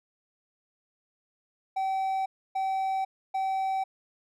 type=tone bursts; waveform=triangle; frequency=768 Hz; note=G5; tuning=36 cents flat; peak=-24 dBFS; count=3; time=1.76-3.84 s; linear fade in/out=10 ms; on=500 ms; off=290 ms; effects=none